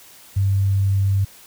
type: tone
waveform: sine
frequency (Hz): 98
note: G2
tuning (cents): 0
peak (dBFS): -15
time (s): 0.36-1.25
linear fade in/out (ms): 10
effects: white hiss -46 dBFS RMS until 1.46 s